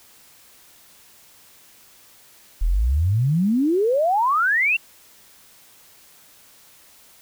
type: exponential sweep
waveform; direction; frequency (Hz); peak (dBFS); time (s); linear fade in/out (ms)
sine; up; 36.48 to 2794; -16; 2.61-4.77; 10
effects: white hiss -51 dBFS RMS until 7.21 s